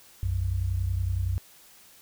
sine tone pair together, 61.74 / 92.5 Hz, B1 / F#2, 0 / 0 cents, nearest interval perfect fifth, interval 700 cents, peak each -29 / -26 dBFS, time 0.23-1.38 s, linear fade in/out 0 ms, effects white hiss -54 dBFS RMS until 2.01 s

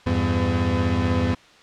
35% pulse tone cluster, 84.6 / 100.7 / 253.1 Hz, E2 / G2 / B3, +45 / +47 / +43 cents, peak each -22 dBFS, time 0.06-1.35 s, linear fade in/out 10 ms, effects white hiss -50 dBFS RMS until 1.62 s + low-pass 4000 Hz 12 dB/octave

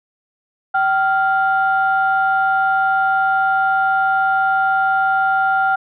sine tone pair together, 771 / 1396.9 Hz, G5 / F6, -29 / 0 cents, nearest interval minor seventh, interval 1029 cents, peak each -15 / -16 dBFS, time 0.74-5.76 s, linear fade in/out 10 ms, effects tanh soft clip ceiling -6 dBFS

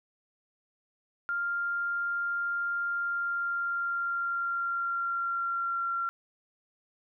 sine tone with pitch glide, 1396.9 to 1372.9 Hz, F6 to F6, 0 to -30 cents, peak -28 dBFS, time 1.29-6.09 s, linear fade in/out 0 ms, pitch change -30 cents, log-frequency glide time 2.88-5.86 s, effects none

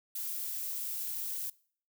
violet noise, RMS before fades -37 dBFS, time 0.15-1.5 s, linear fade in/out 5 ms, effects noise-tail reverb RT60 0.5 s tail -22 dB re dry

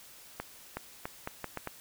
accelerating click train, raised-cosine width 0.5 ms, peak -20 dBFS, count 7, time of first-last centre 0.4-1.673 s, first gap 370 ms, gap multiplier 0.77, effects white hiss -53 dBFS RMS until 1.8 s

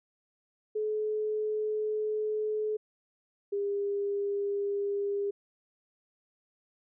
sine tone pair in turn, 428.1 / 403.2 Hz, A4 / G4, -47 / +49 cents, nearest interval minor second, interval 104 cents, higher first, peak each -28 dBFS, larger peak neither, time 0.75-2.77 / 3.52-5.31 s, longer first, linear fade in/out 10 ms, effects none

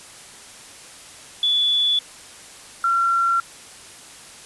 sine tone pair in turn, 3442 / 1366 Hz, A7 / F6, -39 / -39 cents, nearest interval octave + major third, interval 1600 cents, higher first, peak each -16 dBFS, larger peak neither, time 1.43-1.99 / 2.84-3.4 s, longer neither, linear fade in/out 2 ms, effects white hiss -42 dBFS RMS until 4.45 s + resampled to 24000 Hz

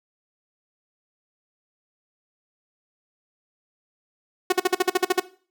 sawtooth tone bursts, 367.7 Hz, F#4, 11 cents flat, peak -12 dBFS, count 10, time 4.5-5.199 s, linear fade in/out 5 ms, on 24 ms, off 51 ms, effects noise-tail reverb RT60 0.4 s tail -17 dB re dry

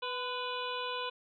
harmonic tone with a mistuned harmonic, 493.9 Hz, B4, in tune, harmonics 1 / 2 / 3 / 5 / 6 / 7 / 8, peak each -40 / -38 / -44 / -44 / -43 / -44 / -47 dBFS, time 0.02-1.1 s, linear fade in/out 10 ms, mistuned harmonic 2, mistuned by +38 cents, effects none

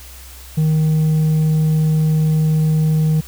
triangle tone with hard clipping, 156.2 Hz, D#3, 7 cents sharp, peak -11 dBFS, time 0.57-3.21 s, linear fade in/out 10 ms, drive 1 dB, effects added 64 Hz sine -37 dBFS peak until 3.27 s + white hiss -40 dBFS RMS until 3.27 s

